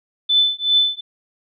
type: tone with tremolo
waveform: sine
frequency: 3513 Hz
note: A7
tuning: 3 cents flat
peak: -10 dBFS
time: 0.29-1.01 s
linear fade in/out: 10 ms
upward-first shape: triangle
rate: 2.6 Hz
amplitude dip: 100%
effects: none